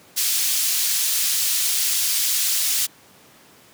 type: high-pass noise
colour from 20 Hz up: pink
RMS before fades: -21 dBFS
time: 0.16-2.87 s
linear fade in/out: 20 ms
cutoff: 4400 Hz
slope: 12 dB/octave
effects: pink hiss -50 dBFS RMS until 3.73 s + high-pass 150 Hz 12 dB/octave

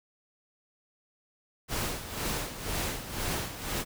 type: noise with tremolo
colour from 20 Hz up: pink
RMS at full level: -31 dBFS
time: 1.68-3.85 s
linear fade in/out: 50 ms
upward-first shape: sine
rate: 2 Hz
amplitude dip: 70%
effects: none

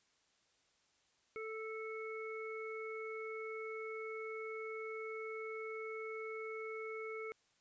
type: harmonic tone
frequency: 440 Hz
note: A4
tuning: in tune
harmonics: 1 / 3 / 5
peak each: -43 / -50 / -48 dBFS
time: 1.36-7.32 s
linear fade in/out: 0 ms
effects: white hiss -75 dBFS RMS until 7.6 s + resampled to 16000 Hz

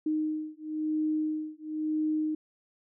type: beating tone pair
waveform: sine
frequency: 308.8 / 309.79 Hz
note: D#4 / D#4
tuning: -13 / -7 cents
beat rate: 0.99 Hz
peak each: -31 dBFS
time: 0.06-2.35 s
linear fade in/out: 5 ms
effects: none

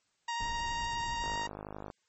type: tone with vibrato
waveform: sawtooth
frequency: 936 Hz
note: A#5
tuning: 7 cents sharp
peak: -29 dBFS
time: 0.28-1.47 s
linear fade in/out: 5 ms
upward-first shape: triangle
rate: 12 Hz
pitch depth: 14 cents each way
type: noise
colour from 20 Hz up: brown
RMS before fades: -43 dBFS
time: 0.4-1.36 s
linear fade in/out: 5 ms
type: click train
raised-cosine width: 1 ms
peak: -27 dBFS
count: 35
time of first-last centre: 1.24-1.901 s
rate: 51.4 Hz
effects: white hiss -75 dBFS RMS until 2.08 s + MP3 32 kbps

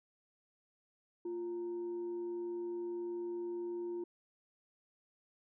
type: tone with frequency modulation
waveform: sine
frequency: 349.2 Hz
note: F4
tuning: in tune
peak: -37 dBFS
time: 1.25-4.04 s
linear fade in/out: 5 ms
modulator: 577 Hz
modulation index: 0.21
effects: none

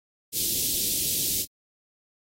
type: band-stop noise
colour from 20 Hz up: white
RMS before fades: -26 dBFS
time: 0.32-1.46 s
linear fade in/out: 50 ms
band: 410 to 3300 Hz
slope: 24 dB/octave
effects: AAC 48 kbps

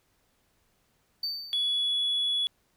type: tone with exponential decay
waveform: triangle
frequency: 4578 Hz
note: D8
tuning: 45 cents flat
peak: -25 dBFS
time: 1.23-1.92 s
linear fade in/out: 5 ms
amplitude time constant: 150 ms
type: tone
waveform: sine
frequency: 3392 Hz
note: G#7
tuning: 36 cents sharp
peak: -23 dBFS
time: 1.53-2.47 s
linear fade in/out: 0 ms
effects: tanh soft clip ceiling -22 dBFS + pink hiss -70 dBFS RMS until 2.76 s

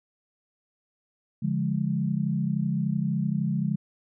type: chord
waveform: sine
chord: D diminished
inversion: none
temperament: equal with one note detuned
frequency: 144.14 / 174.61 / 207.7 Hz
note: D3 / F3 / Ab3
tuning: -32 / 0 / 0 cents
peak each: -28 dBFS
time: 1.42-3.76 s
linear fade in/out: 10 ms
effects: none

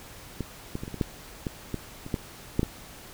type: clicks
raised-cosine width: 3 ms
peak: -17 / -18 / -21 / -24 / -22 / -11 / -16 / -16 / -25 / -13 / -9 / -13 dBFS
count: 12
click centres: 0.407 / 0.754 / 0.835 / 0.879 / 0.943 / 1.012 / 1.468 / 1.743 / 2.064 / 2.142 / 2.594 / 2.631 s
effects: pink hiss -46 dBFS RMS until 3.13 s

